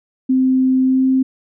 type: tone with pitch glide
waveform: sine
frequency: 259.9 to 262.2 Hz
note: C4 to C4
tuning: -11 to +4 cents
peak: -11 dBFS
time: 0.29-1.23 s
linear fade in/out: 10 ms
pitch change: +15 cents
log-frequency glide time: 0.83-1.05 s
effects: none